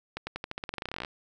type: accelerating click train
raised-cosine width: 0.3 ms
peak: -18 dBFS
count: 21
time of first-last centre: 0.17-1.048 s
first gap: 100 ms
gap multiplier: 0.9
effects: none